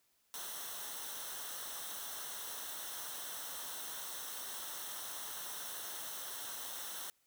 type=noise with comb filter; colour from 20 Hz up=white; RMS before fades=-44 dBFS; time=0.34-7.1 s; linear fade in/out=0 ms; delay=0.42 ms; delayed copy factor=-0.7; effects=white hiss -75 dBFS RMS until 7.26 s